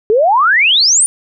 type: exponential sweep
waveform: sine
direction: up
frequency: 410 to 9600 Hz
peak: -7 dBFS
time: 0.1-1.06 s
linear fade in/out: 0 ms
effects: none